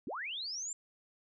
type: linear sweep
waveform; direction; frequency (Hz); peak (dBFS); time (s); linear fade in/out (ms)
sine; up; 174.61 to 7459; -37; 0.07-0.73; 2
effects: none